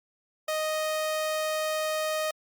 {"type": "tone", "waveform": "sawtooth", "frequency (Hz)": 622.3, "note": "D#5", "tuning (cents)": 0, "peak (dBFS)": -23, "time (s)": [0.48, 2.31], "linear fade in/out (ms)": 5, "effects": ["Opus 48 kbps"]}